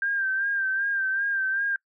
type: tone with vibrato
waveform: sine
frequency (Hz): 1583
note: G6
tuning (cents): +17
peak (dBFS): -23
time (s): 0.02-1.76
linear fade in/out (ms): 2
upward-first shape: sine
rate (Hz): 2.6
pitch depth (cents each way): 47
effects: noise-tail reverb RT60 0.1 s tail -24 dB re dry